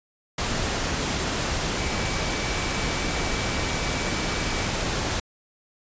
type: tone in noise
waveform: sine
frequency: 2300 Hz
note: D7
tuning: 37 cents flat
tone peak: -36 dBFS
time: 1.77-4.67 s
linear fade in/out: 5 ms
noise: pink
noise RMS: -26 dBFS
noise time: 0.38-5.2 s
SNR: -13 dB
effects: resampled to 16000 Hz